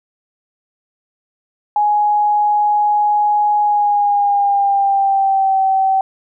sine tone with pitch glide, 834 to 769.2 Hz, G#5 to G5, +7 to -33 cents, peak -11 dBFS, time 1.76-6.01 s, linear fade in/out 2 ms, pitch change -140 cents, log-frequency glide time 3.6-5.6 s, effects none

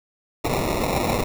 white noise with sample-and-hold, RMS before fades -23 dBFS, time 0.44-1.24 s, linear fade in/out 5 ms, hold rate 1575 Hz, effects none

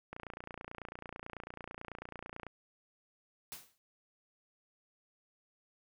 click train, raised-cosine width 0.5 ms, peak -28 dBFS, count 69, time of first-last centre 0.13-2.467 s, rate 29.1 Hz
white noise with exponential decay, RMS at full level -43 dBFS, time 3.52-3.78 s, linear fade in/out 0 ms, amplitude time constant 56 ms
effects none

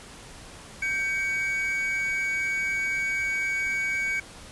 triangle tone pair together, 1566 / 2252 Hz, G6 / C#7, -2 / +27 cents, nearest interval tritone, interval 629 cents, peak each -30 / -24 dBFS, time 0.82-4.2 s, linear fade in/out 5 ms, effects pink hiss -45 dBFS RMS until 4.51 s + resampled to 24000 Hz

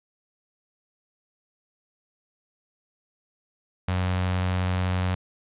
sawtooth tone with notch filter, 91.6 Hz, F#2, 17 cents flat, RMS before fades -25 dBFS, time 3.88-5.15 s, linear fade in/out 5 ms, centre 340 Hz, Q 1.1, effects resampled to 8000 Hz + 10-bit

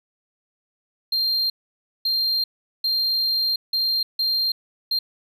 triangle tone bursts at uneven times, 4186 Hz, C8, in tune, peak -18 dBFS, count 6, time 1.12-1.5 / 2.05-2.44 / 2.84-3.56 / 3.73-4.03 / 4.19-4.52 / 4.91-4.99 s, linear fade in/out 5 ms, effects none

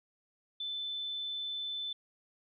sine tone, 3520 Hz, A7, in tune, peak -35 dBFS, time 0.6-1.93 s, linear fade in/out 5 ms, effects none

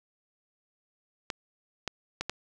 clicks, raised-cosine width 0.2 ms, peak -14 dBFS, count 4, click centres 1.302 / 1.877 / 2.21 / 2.296 s, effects none

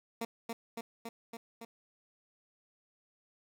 15% pulse tone with echo, 230.2 Hz, A#3, 22 cents flat, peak -28 dBFS, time 0.21-0.25 s, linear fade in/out 5 ms, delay 280 ms, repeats 5, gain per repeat -2 dB, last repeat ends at 1.65 s, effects none

